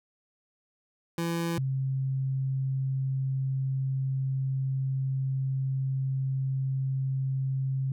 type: tone pair in turn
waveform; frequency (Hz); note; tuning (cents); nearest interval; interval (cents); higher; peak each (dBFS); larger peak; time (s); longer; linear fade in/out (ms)
25% pulse / sine; 168.2 / 133.5; E3 / C3; +35 / +35; major third; 400; first; -24 / -26; first; 1.18-1.58 / 1.58-7.92; second; 2
effects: none